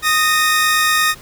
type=tone pair together; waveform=sawtooth; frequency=1244.5 / 1842.4 Hz; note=D#6 / A#6; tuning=0 / -21 cents; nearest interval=perfect fifth; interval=679 cents; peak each=-12 dBFS; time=0.02-1.15 s; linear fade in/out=50 ms; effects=pink hiss -41 dBFS RMS until 1.21 s